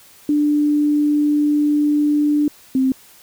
sine tone pair in turn, 295.5 / 262.7 Hz, D4 / C4, +11 / +7 cents, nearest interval major second, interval 204 cents, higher first, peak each -13 dBFS, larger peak neither, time 0.29-2.48 / 2.75-2.92 s, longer first, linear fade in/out 2 ms, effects white hiss -47 dBFS RMS until 3.22 s

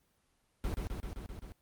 brown noise with echo, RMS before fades -34 dBFS, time 0.64-0.74 s, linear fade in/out 0 ms, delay 130 ms, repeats 6, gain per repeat -2 dB, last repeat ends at 1.52 s, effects pink hiss -74 dBFS RMS until 1.61 s + Opus 24 kbps

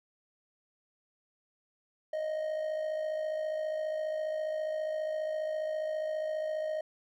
triangle tone with amplitude modulation, 622.3 Hz, D#5, in tune, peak -27 dBFS, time 2.13-6.81 s, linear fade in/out 5 ms, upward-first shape sine, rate 54.8 Hz, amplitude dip 50%, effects none

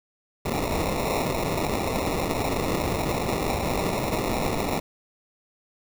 white noise with sample-and-hold, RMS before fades -26 dBFS, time 0.45-4.8 s, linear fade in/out 10 ms, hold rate 1575 Hz, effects none

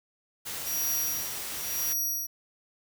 white noise, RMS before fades -36 dBFS, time 0.45-1.94 s, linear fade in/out 20 ms
15% pulse tone with tremolo, 5750 Hz, F8, 50 cents sharp, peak -21 dBFS, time 0.66-2.27 s, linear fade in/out 10 ms, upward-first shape sine, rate 0.95 Hz, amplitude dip 95%
effects none

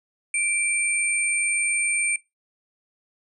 sine tone pair together, 2349 / 8736 Hz, D7 / C#9, 0 / -26 cents, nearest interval octave + major seventh, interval 2274 cents, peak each -24 dBFS, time 0.34-2.16 s, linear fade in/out 2 ms, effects noise-tail reverb RT60 0.2 s tail -21 dB re dry

